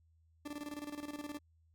40% pulse tone with tremolo, 293.7 Hz, D4, in tune, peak -39 dBFS, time 0.45-1.39 s, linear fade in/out 10 ms, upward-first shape square, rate 19 Hz, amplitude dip 70%, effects added 81 Hz sine -66 dBFS peak until 1.74 s

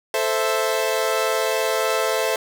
sawtooth chord, A minor, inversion none, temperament equal, 440 / 523.3 / 659.3 Hz, A4 / C5 / E5, 0 / 0 / 0 cents, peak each -20 dBFS, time 0.14-2.36 s, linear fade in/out 2 ms, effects none

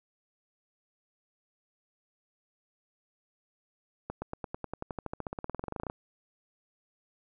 accelerating click train, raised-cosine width 1 ms, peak -21 dBFS, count 28, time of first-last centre 4.1-5.899 s, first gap 120 ms, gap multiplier 0.95, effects none

